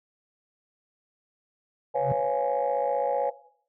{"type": "tone with exponential growth", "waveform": "triangle", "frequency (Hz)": 135.6, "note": "C#3", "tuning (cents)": -38, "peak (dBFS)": -19, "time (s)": [1.94, 2.12], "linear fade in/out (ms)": 2, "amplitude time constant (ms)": 39}
{"type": "chord", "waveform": "sine", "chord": "C# dominant seventh", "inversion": "third", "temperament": "just", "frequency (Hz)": [498.9, 554.4, 693, 831.5], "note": ["B4", "C#5", "E#5", "G#5"], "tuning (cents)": [17, 0, -14, 2], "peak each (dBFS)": [-28, -26, -31, -27], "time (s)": [1.94, 3.31], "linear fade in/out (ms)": 20}
{"effects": ["noise-tail reverb RT60 0.6 s tail -17 dB re dry", "tanh soft clip ceiling -16 dBFS"]}